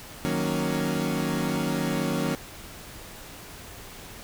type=chord; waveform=30% pulse; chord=D# minor seventh; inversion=none; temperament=equal; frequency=155.56 / 185 / 233.1 / 277.2 Hz; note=D#3 / F#3 / A#3 / C#4; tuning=0 / 0 / 0 / 0 cents; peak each=-28 dBFS; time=0.25-2.35 s; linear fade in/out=0 ms; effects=pink hiss -43 dBFS RMS until 4.23 s